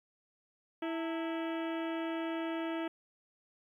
harmonic tone with a mistuned harmonic, 328.2 Hz, E4, 8 cents flat, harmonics 1 / 2 / 3 / 4 / 5 / 6 / 7 / 8 / 9 / 10, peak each -35 / -41 / -45 / -47 / -49 / -51 / -52 / -53 / -54 / -55 dBFS, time 0.82-2.88 s, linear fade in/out 5 ms, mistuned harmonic 3, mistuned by -140 cents, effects 12-bit

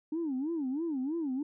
sine tone with vibrato, 294.2 Hz, D4, 3 cents sharp, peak -29 dBFS, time 0.12-1.43 s, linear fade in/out 5 ms, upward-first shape sine, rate 3.1 Hz, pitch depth 250 cents each way, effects tanh soft clip ceiling -27 dBFS

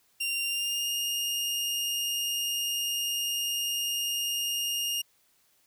sawtooth tone with pitch glide, 2775 to 2835 Hz, F7 to F7, -12 to +25 cents, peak -25 dBFS, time 0.2-5.02 s, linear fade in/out 10 ms, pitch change +37 cents, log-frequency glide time 0.42-0.89 s, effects white hiss -67 dBFS RMS until 5.66 s

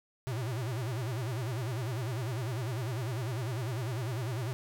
square tone with vibrato, 120.2 Hz, B2, 46 cents flat, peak -33 dBFS, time 0.27-4.53 s, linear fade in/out 0 ms, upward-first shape sine, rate 10 Hz, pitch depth 210 cents each way, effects none

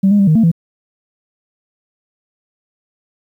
sine tone with pitch steps, 193.9 / 205 / 197.4 / 156.3 / 225.5 / 166.3 Hz, G3 / G#3 / G3 / D#3 / A3 / E3, -19 / -22 / +12 / +8 / +43 / +16 cents, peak -6 dBFS, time 0.03-0.516 s, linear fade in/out 10 ms, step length 81 ms, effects tanh soft clip ceiling -4 dBFS + 8-bit

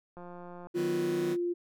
click train, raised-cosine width 1 ms, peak -33 dBFS, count 89, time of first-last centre 0.17-0.67 s, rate 176 Hz
sine tone, 349.2 Hz, F4, in tune, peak -28 dBFS, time 0.74-1.54 s, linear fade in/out 20 ms
sawtooth chord, B major, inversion first, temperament just, 154.34 / 185.21 / 246.9 Hz, D#3 / F#3 / B3, -14 / +2 / 0 cents, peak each -35 dBFS, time 0.74-1.37 s, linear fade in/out 50 ms
effects none

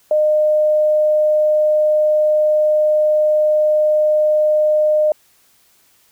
sine tone, 610 Hz, D#5, 34 cents flat, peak -11 dBFS, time 0.11-5.12 s, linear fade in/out 2 ms, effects white hiss -55 dBFS RMS until 6.11 s

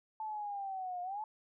sine linear two-way sweep, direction down then up, 879 to 707 to 879 Hz, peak -37 dBFS, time 0.2-1.24 s, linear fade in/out 2 ms, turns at 1.02 s, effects none

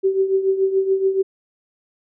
sine tone with tremolo, 384.9 Hz, G4, 32 cents flat, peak -12 dBFS, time 0.03-1.23 s, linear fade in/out 20 ms, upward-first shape triangle, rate 7 Hz, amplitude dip 75%, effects none

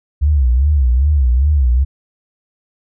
sine tone with vibrato, 67.5 Hz, C#2, 45 cents flat, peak -9 dBFS, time 0.21-1.85 s, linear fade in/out 20 ms, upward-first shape sine, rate 2.5 Hz, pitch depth 200 cents each way, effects none

